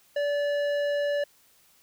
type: tone with tanh clipping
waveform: sine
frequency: 578 Hz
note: D5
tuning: 28 cents flat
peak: -26 dBFS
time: 0.16-1.24 s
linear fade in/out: 5 ms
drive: 13 dB
effects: white hiss -61 dBFS RMS until 1.82 s

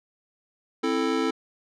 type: chord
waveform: square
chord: A minor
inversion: first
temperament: just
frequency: 264 / 330 / 440 Hz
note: C4 / E4 / A4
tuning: +16 / +2 / 0 cents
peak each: -28 dBFS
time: 0.83-1.31 s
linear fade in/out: 10 ms
effects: low-pass 5000 Hz 12 dB/octave

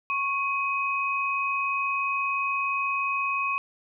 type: tone pair together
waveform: sine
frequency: 1100 / 2523 Hz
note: C#6 / D#7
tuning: -14 / +23 cents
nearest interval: octave + major second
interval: 1437 cents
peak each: -27 dBFS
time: 0.1-3.58 s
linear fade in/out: 0 ms
effects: none

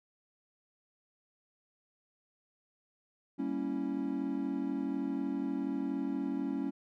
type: chord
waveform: triangle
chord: G diminished seventh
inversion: none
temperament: equal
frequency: 196 / 233.1 / 277.2 / 329.6 Hz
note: G3 / Bb3 / Db4 / Fb4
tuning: 0 / 0 / 0 / 0 cents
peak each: -38 / -38 / -32 / -38 dBFS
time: 3.38-6.71 s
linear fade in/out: 20 ms
effects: none

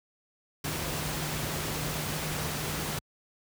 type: tone in noise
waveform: sine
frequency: 152.2 Hz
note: D#3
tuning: 38 cents flat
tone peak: -37 dBFS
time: 0.64-2.99 s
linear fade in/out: 5 ms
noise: pink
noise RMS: -33 dBFS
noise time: 0.64-2.99 s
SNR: -7 dB
effects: high-pass 60 Hz 12 dB/octave

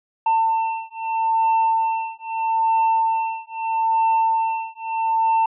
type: beating tone pair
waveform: triangle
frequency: 897 / 897.78 Hz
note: A5 / A5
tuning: +33 / +35 cents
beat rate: 0.78 Hz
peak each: -19 dBFS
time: 0.26-5.46 s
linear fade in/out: 5 ms
effects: resampled to 8000 Hz

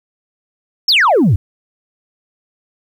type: exponential sweep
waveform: sine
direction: down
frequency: 5588 to 82.41 Hz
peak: -6 dBFS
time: 0.88-1.36 s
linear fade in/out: 5 ms
effects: tanh soft clip ceiling -6 dBFS + 8-bit

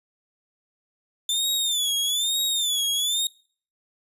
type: tone with vibrato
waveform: sawtooth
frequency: 3531 Hz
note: A7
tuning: 5 cents sharp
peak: -19 dBFS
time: 1.29-3.27 s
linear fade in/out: 2 ms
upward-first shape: sine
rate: 1.1 Hz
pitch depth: 120 cents each way
effects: noise-tail reverb RT60 0.5 s tail -25 dB re dry + resampled to 32000 Hz

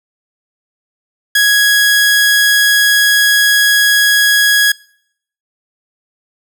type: tone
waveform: sawtooth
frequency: 1663 Hz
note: G#6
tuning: 2 cents sharp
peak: -4 dBFS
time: 1.35-4.72 s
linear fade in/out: 5 ms
effects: noise-tail reverb RT60 0.7 s tail -24 dB re dry

